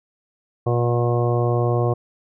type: harmonic tone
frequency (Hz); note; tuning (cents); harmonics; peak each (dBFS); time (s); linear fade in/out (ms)
120; B2; -49; 1 / 2 / 3 / 4 / 5 / 6 / 7 / 8 / 9; -19 / -34 / -24 / -25 / -28 / -28 / -39 / -40 / -31; 0.66-1.94; 10
effects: none